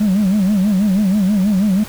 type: tone with vibrato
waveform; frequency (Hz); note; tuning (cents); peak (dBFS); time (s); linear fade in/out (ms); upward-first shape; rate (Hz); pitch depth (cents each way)
sine; 198.5; G3; +22; -9; 0-1.84; 10; sine; 6.2; 140
effects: tanh soft clip ceiling -10 dBFS + pink hiss -34 dBFS RMS until 1.88 s